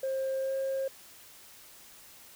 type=tone with pitch glide; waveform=sine; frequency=532 to 536.6 Hz; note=C5 to C5; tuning=+29 to +44 cents; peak=-27 dBFS; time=0.03-0.88 s; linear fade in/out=5 ms; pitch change=+15 cents; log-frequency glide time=0.41-0.53 s; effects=tanh soft clip ceiling -27 dBFS + white hiss -53 dBFS RMS until 2.35 s